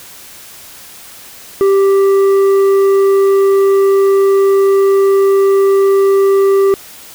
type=tone with tanh clipping; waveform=triangle; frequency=392 Hz; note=G4; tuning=in tune; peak=-8 dBFS; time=1.61-6.74 s; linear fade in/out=0 ms; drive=11 dB; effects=white hiss -35 dBFS RMS until 7.14 s